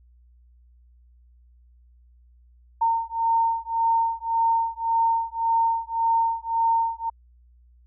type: beating tone pair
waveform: sine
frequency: 913 / 914.8 Hz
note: A#5 / A#5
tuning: -36 / -33 cents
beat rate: 1.8 Hz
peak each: -23 dBFS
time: 2.81-7.1 s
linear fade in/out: 10 ms
effects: added 60 Hz sine -52 dBFS peak until 7.86 s